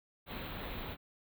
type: band-stop noise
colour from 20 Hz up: pink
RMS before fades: -42 dBFS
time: 0.26-0.97 s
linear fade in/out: 50 ms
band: 4100 to 14000 Hz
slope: 96 dB/octave
effects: none